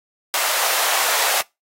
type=high-pass noise; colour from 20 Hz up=pink; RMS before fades=-20 dBFS; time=0.34-1.41 s; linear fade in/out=0 ms; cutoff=620 Hz; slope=24 dB/octave; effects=noise-tail reverb RT60 0.2 s tail -22 dB re dry + AAC 48 kbps